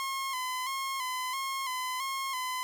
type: tone with vibrato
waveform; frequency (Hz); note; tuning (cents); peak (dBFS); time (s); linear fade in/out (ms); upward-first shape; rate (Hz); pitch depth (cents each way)
sawtooth; 1046.5; C6; 0; -28; 0-2.63; 0; square; 1.5; 51
effects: none